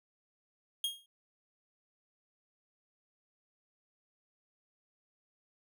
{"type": "tone with exponential decay", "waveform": "45% pulse", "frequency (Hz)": 3253, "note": "G#7", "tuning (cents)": -37, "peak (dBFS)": -28, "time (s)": [0.84, 1.06], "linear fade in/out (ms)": 2, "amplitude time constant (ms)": 47, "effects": []}